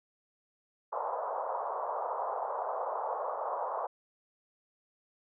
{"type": "band-pass noise", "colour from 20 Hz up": "white", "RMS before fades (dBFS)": -35, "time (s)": [0.92, 3.87], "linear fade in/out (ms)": 10, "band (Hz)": [490, 1100], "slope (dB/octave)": 48, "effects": []}